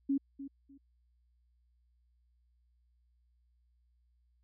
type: tone with echo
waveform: sine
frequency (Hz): 275.9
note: C#4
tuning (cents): -8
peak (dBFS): -27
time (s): 0.09-0.18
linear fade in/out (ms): 10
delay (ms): 300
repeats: 2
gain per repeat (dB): -13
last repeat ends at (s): 0.78
effects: added 60 Hz sine -68 dBFS peak until 4.43 s